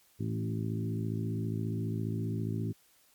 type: harmonic tone with a mistuned harmonic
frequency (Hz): 54.8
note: A1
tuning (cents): -6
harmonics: 2 / 3 / 4 / 5 / 6 / 7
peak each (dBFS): -33 / -37 / -39 / -41 / -43 / -44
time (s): 0.19-2.73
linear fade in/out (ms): 20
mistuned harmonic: 4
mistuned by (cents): +17
effects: white hiss -65 dBFS RMS until 3.14 s + MP3 96 kbps